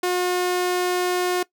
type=tone; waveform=sawtooth; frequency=360 Hz; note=F#4; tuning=47 cents flat; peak=-16 dBFS; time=0.03-1.43 s; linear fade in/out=5 ms; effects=noise-tail reverb RT60 0.1 s tail -20 dB re dry